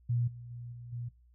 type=tone with level steps; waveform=sine; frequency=120 Hz; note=B2; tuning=49 cents flat; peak=-27 / -44 / -41 / -44 / -36 dBFS; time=0.09-1.09 s; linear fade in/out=10 ms; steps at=0.27 / 0.5 / 0.72 / 0.92 s; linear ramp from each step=10 ms; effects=noise-tail reverb RT60 0.3 s tail -19 dB re dry + added 60 Hz sine -59 dBFS peak until 1.34 s